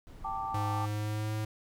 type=noise; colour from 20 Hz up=brown; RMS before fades=-47 dBFS; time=0.07-0.58 s; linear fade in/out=0 ms
type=chord; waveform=sine; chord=G suspended second; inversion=none; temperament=equal with one note detuned; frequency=784 / 888.2 / 1174.7 Hz; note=G5 / A5 / D6; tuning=0 / +16 / 0 cents; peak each=-37 dBFS; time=0.24-0.86 s; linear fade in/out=10 ms
type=tone with pitch glide; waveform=square; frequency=103.83 to 107.99 Hz; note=G#2 to A2; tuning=0 to -32 cents; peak=-32 dBFS; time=0.54-1.45 s; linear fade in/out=5 ms; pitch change=+68 cents; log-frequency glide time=0.72-1.34 s
effects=none